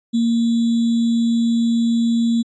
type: tone with sample-and-hold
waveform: sine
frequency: 231.7 Hz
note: A#3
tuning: 10 cents flat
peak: -14 dBFS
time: 0.13-2.43 s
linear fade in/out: 20 ms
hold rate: 3675 Hz
effects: resampled to 16000 Hz